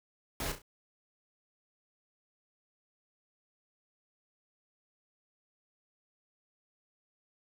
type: noise with echo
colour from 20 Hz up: pink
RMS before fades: -36 dBFS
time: 0.4-0.52 s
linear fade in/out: 2 ms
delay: 33 ms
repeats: 3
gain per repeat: -8 dB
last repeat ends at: 0.619 s
effects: none